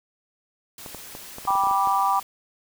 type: noise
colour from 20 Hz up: white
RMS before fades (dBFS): -41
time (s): 0.78-2.23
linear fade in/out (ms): 2
type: clicks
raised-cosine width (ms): 1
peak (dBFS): -23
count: 11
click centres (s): 0.862 / 0.947 / 1.151 / 1.384 / 1.452 / 1.506 / 1.554 / 1.637 / 1.67 / 1.711 / 1.873
type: chord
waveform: sine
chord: G major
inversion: none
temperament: just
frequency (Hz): 784 / 980 / 1176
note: G5 / B5 / D6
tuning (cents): 0 / -14 / +2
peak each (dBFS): -23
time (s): 1.47-2.2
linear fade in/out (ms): 10
effects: none